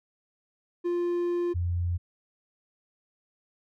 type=tone pair in turn; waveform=triangle / sine; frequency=349.2 / 87.3 Hz; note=F4 / F2; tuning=0 / 0 cents; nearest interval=2 octaves; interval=2400 cents; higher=first; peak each=-23 / -25 dBFS; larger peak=first; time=0.84-1.54 / 1.54-1.98 s; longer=first; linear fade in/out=20 ms; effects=none